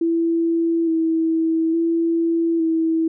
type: tone with vibrato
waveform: sine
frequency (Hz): 328.7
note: E4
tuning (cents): -5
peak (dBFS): -16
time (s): 0.01-3.08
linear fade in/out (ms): 5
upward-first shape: square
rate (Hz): 0.58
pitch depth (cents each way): 21
effects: none